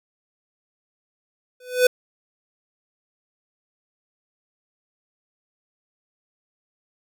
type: tone with exponential growth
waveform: square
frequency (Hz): 499.9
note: B4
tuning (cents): +21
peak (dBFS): -10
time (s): 1.6-1.87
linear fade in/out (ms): 5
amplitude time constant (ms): 58
effects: none